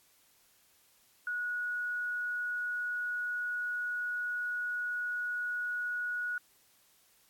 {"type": "tone", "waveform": "sine", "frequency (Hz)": 1459, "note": "F#6", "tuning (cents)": -25, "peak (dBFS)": -32, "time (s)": [1.27, 6.38], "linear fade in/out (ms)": 2, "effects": ["white hiss -66 dBFS RMS until 7.29 s", "AAC 64 kbps"]}